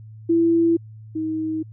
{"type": "tone pair in turn", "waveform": "sine", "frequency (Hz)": [333.7, 316.1], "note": ["E4", "D#4"], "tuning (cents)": [21, 27], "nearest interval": "minor second", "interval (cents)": 94, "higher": "first", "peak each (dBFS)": [-14, -22], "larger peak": "first", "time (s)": [[0.29, 0.77], [1.15, 1.63]], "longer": "neither", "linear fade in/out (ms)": 10, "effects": ["added 109 Hz sine -38 dBFS peak until 1.72 s"]}